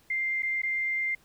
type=tone with dropouts; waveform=sine; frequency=2097 Hz; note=C7; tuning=3 cents sharp; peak=-26 dBFS; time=0.1-1.15 s; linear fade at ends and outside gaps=5 ms; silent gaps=0.423-0.43 / 0.619-0.632 s; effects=pink hiss -62 dBFS RMS until 1.24 s